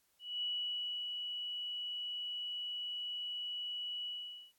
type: tone with ADSR envelope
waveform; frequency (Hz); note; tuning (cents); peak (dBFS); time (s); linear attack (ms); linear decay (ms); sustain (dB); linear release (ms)
sine; 2941; F#7; -11; -34; 0.19-4.53; 230; 660; -4; 470
effects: white hiss -75 dBFS RMS until 4.58 s + AAC 64 kbps